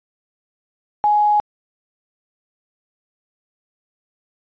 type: tone with quantisation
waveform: sine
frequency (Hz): 836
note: G#5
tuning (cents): +11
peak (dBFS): -12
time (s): 1.04-1.4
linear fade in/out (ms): 0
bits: 7
effects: resampled to 11025 Hz